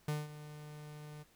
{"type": "tone with ADSR envelope", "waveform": "45% pulse", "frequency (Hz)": 150, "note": "D3", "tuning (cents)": 37, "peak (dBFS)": -32, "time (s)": [0.08, 1.24], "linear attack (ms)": 4, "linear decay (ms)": 190, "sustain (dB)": -15, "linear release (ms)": 22, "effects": ["pink hiss -67 dBFS RMS until 1.35 s"]}